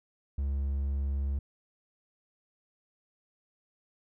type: tone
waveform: triangle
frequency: 69.3 Hz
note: C#2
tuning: in tune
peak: -26 dBFS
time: 0.38-1.39 s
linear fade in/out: 5 ms
effects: none